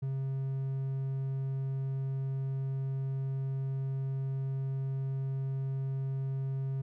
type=tone; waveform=triangle; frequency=134.6 Hz; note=C3; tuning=49 cents sharp; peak=-29 dBFS; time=0.02-6.82 s; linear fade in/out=10 ms; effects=none